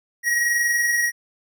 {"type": "tone pair together", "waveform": "square", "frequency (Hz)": [1897, 1917.9], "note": ["A#6", "A#6"], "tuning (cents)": [30, 49], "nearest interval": "unison", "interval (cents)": 19, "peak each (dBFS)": [-19, -31], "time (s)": [0.23, 1.12], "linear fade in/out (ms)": 50, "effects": []}